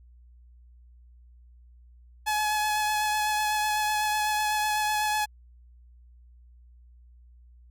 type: tone with vibrato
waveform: sawtooth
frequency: 849 Hz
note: G#5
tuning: 38 cents sharp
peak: -20 dBFS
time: 2.26-5.26 s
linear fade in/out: 20 ms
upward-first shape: sine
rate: 8 Hz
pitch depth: 15 cents each way
effects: added 60 Hz sine -50 dBFS peak until 7.7 s + MP3 96 kbps